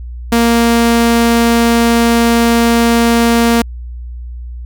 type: tone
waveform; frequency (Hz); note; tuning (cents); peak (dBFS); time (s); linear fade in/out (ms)
sawtooth; 233.1; A#3; 0; -4; 0.32-3.62; 5
effects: added 60 Hz sine -23 dBFS peak until 4.65 s